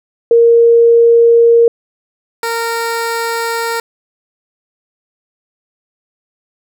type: tone pair in turn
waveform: sine / 15% pulse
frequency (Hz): 466.2 / 461.6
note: A#4 / A#4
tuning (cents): 0 / -17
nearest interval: unison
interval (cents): 17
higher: first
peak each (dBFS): -4 / -9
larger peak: first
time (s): 0.31-1.68 / 2.43-3.8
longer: neither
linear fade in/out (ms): 2
effects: none